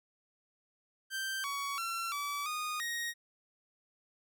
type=tone with pitch steps; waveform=sawtooth; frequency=1565 / 1124 / 1356 / 1150 / 1232 / 1876 Hz; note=G6 / C#6 / E6 / D6 / D#6 / A#6; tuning=-3 / +24 / +49 / -37 / -17 / +11 cents; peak=-31 dBFS; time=1.1-3.14 s; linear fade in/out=50 ms; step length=340 ms; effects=none